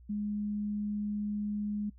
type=tone; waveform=sine; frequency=207.7 Hz; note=G#3; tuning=in tune; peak=-31 dBFS; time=0.09-1.9 s; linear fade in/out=10 ms; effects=noise-tail reverb RT60 0.1 s tail -22 dB re dry + added 60 Hz sine -52 dBFS peak until 1.98 s